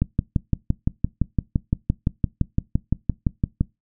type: click train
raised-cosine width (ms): 5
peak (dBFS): -6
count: 22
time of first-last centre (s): 0.02-3.61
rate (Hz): 5.85
effects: noise-tail reverb RT60 0.2 s tail -22 dB re dry